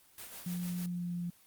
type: noise with tremolo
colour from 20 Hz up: white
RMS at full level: -45 dBFS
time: 0.18-0.86 s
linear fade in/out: 0 ms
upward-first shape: sine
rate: 6.6 Hz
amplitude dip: 45%
type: tone with pitch glide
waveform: sine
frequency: 176.9 to 174.36 Hz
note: F3 to F3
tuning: +23 to -3 cents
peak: -34 dBFS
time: 0.46-1.3 s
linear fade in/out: 5 ms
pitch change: -26 cents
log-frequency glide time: 0.83-1.17 s
effects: white hiss -63 dBFS RMS until 1.46 s + Opus 24 kbps